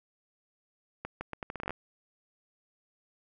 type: accelerating click train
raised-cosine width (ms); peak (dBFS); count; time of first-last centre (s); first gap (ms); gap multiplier
0.5; -21; 12; 1.05-1.706; 160; 0.77
effects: none